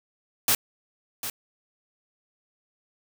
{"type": "noise with echo", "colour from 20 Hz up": "white", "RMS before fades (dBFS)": -21, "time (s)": [0.48, 0.55], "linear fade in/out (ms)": 2, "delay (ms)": 750, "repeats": 1, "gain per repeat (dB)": -11, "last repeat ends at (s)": 1.3, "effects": []}